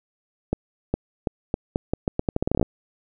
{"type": "accelerating click train", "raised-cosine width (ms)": 2, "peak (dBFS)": -8, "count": 18, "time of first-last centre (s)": [0.53, 2.628], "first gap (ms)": 410, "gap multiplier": 0.81, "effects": []}